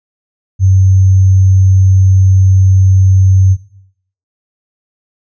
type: tone with sample-and-hold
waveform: sine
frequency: 95 Hz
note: F#2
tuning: 46 cents sharp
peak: -4 dBFS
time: 0.59-3.57 s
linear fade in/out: 50 ms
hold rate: 6300 Hz
effects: noise-tail reverb RT60 0.7 s tail -17 dB re dry + resampled to 16000 Hz